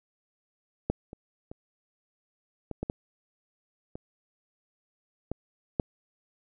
clicks, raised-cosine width 2 ms, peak -12 / -28 / -27 / -21 / -18 / -16 / -25 / -18 / -11 dBFS, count 9, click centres 0.9 / 1.131 / 1.515 / 2.713 / 2.83 / 2.899 / 3.955 / 5.316 / 5.798 s, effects none

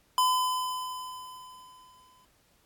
square tone with exponential decay, 1013 Hz, B5, 44 cents sharp, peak -21 dBFS, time 0.18-2.25 s, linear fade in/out 1 ms, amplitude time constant 450 ms, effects pink hiss -66 dBFS RMS until 2.65 s + AAC 64 kbps

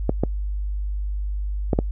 clicks, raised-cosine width 2 ms, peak -5 dBFS, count 4, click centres 0.094 / 0.236 / 1.732 / 1.789 s, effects noise-tail reverb RT60 0.1 s tail -26 dB re dry + added 50 Hz sine -23 dBFS peak until 1.91 s

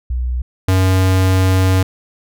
sine / square tone pair in turn, 61.74 / 93.82 Hz, B1 / F#2, 0 / +25 cents, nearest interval perfect fifth, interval 725 cents, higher second, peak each -16 / -11 dBFS, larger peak second, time 0.1-0.42 / 0.68-1.83 s, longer second, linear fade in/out 5 ms, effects none

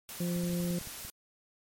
white noise, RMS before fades -43 dBFS, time 0.09-1.1 s, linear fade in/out 0 ms
harmonic tone, 174.61 Hz, F3, in tune, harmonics 1 / 2 / 3, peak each -30 / -40 / -41 dBFS, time 0.2-0.79 s, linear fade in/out 5 ms
clicks, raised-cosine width 5 ms, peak -35 dBFS, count 10, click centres 0.362 / 0.437 / 0.496 / 0.533 / 0.603 / 0.645 / 0.706 / 0.813 / 0.873 / 1.05 s
effects MP3 64 kbps

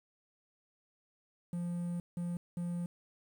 triangle tone bursts at uneven times, 173.9 Hz, F3, 7 cents flat, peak -32 dBFS, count 3, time 1.53-2 / 2.17-2.37 / 2.57-2.86 s, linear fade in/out 2 ms, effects 10-bit

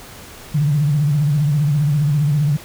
sine tone with vibrato, 146.8 Hz, D3, in tune, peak -13 dBFS, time 0.54-2.57 s, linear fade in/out 10 ms, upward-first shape sine, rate 15 Hz, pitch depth 100 cents each way, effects pink hiss -38 dBFS RMS until 2.64 s

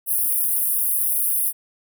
pink high-pass noise, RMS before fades -21 dBFS, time 0.06-1.53 s, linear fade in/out 50 ms, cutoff 9600 Hz, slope 96 dB/octave, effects none

